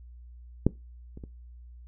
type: clicks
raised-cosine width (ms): 3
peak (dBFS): -7 / -30 / -28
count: 3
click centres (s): 0.666 / 1.174 / 1.238
effects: noise-tail reverb RT60 0.2 s tail -19 dB re dry + added 60 Hz sine -45 dBFS peak until 1.87 s